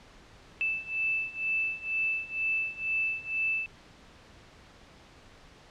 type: beating tone pair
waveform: sine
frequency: 2637 / 2639.1 Hz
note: E7 / E7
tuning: 0 / +1 cents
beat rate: 2.1 Hz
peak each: -32 / -30 dBFS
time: 0.61-3.66 s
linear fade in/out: 0 ms
effects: pink hiss -54 dBFS RMS until 5.7 s + low-pass 5000 Hz 12 dB/octave